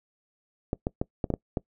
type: clicks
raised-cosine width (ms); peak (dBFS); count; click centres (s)
2; -13; 7; 0.731 / 0.869 / 1.015 / 1.242 / 1.303 / 1.339 / 1.572
effects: noise-tail reverb RT60 0.1 s tail -23 dB re dry